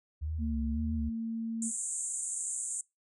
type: tone with vibrato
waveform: sine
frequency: 73.1 Hz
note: D2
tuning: 7 cents flat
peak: -32 dBFS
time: 0.21-1.1 s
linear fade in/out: 20 ms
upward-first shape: sine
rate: 1.8 Hz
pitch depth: 140 cents each way
type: tone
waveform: sine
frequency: 226.7 Hz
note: A#3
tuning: 48 cents flat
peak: -32 dBFS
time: 0.38-1.72 s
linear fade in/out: 50 ms
type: band-pass noise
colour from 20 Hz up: white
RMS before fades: -36 dBFS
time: 1.62-2.81 s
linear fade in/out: 2 ms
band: 6900 to 9200 Hz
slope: 96 dB/octave
effects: noise-tail reverb RT60 0.2 s tail -23 dB re dry